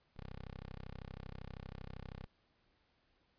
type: tone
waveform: 10% pulse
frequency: 32.7 Hz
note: C1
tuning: in tune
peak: -38 dBFS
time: 0.16-2.27 s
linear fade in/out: 10 ms
effects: pink hiss -75 dBFS RMS until 3.38 s + resampled to 11025 Hz